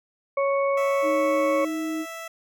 harmonic tone, 554.4 Hz, C#5, in tune, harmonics 1 / 2 / 4, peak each -21 / -27 / -33 dBFS, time 0.37-1.65 s, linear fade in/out 5 ms
15% pulse tone, 659.3 Hz, E5, in tune, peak -28 dBFS, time 0.77-2.28 s, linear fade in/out 5 ms
sine tone with pitch glide, 311.1 to 315.8 Hz, D#4 to D#4, 0 to +26 cents, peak -26 dBFS, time 1.02-2.06 s, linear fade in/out 50 ms, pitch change +26 cents, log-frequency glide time 1.47-1.79 s
effects none

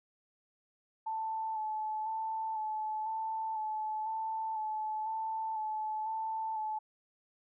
sine tone with vibrato, 874 Hz, A5, 12 cents flat, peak -33 dBFS, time 1.06-6.79 s, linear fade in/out 10 ms, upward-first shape square, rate 1 Hz, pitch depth 20 cents each way, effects none

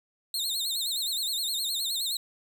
sawtooth tone with vibrato, 3951 Hz, B7, in tune, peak -25 dBFS, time 0.34-2.17 s, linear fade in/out 2 ms, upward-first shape sine, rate 9.6 Hz, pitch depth 160 cents each way, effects none

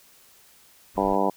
brown noise, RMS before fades -40 dBFS, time 0.94-1.17 s, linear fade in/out 20 ms
harmonic tone, 98 Hz, G2, in tune, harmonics 2 / 3 / 4 / 5 / 6 / 7 / 8 / 9 / 10, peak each -29 / -29 / -29 / -29 / -29 / -29 / -29 / -29 / -29 dBFS, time 0.97-1.3 s, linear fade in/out 5 ms
effects white hiss -55 dBFS RMS until 1.36 s

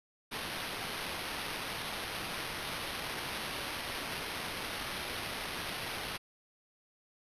white noise with sample-and-hold, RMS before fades -39 dBFS, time 0.31-6.18 s, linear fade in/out 20 ms, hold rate 7350 Hz, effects resampled to 32000 Hz

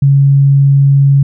sine tone, 139 Hz, C#3, 5 cents sharp, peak -4 dBFS, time 0.02-1.23 s, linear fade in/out 5 ms, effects none

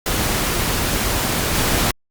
pink noise with level steps, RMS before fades -20 / -18 dBFS, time 0.06-1.91 s, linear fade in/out 2 ms, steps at 1.54 s, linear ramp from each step 10 ms, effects Opus 48 kbps

